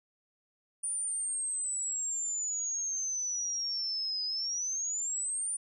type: exponential two-way sweep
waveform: sine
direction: down then up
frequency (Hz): 9397 to 4974 to 9397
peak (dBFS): -31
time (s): 0.83-5.57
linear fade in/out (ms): 10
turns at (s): 4.25
effects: none